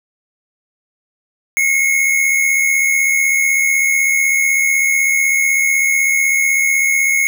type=tone pair together; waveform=square; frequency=2166 / 2242 Hz; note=C#7 / C#7; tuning=-41 / +19 cents; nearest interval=minor second; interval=60 cents; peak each=-13 / -22 dBFS; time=1.57-7.27 s; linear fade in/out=0 ms; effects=none